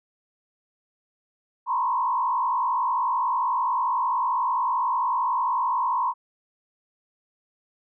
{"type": "tone with frequency modulation", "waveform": "sine", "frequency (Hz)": 1001, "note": "B5", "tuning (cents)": 23, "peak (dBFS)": -21, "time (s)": [1.66, 6.14], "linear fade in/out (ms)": 50, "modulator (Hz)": 55.6, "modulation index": 1.4, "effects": []}